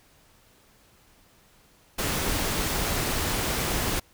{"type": "noise", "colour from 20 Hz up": "pink", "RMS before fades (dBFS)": -27, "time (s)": [1.98, 4], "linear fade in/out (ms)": 10, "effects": ["pink hiss -59 dBFS RMS until 4.13 s"]}